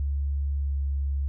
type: tone with pitch glide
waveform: sine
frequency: 70.3 to 69.49 Hz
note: C#2 to C#2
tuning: +25 to +5 cents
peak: -24 dBFS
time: 0-1.28 s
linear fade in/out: 0 ms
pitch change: -20 cents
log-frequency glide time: 0.56-0.75 s
effects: none